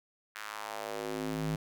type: tone with high-pass filter sweep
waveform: square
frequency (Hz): 53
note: G#1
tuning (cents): +36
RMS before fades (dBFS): -37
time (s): 0.35-1.56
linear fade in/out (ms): 5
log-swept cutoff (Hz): 1600 to 140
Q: 1.9
effects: none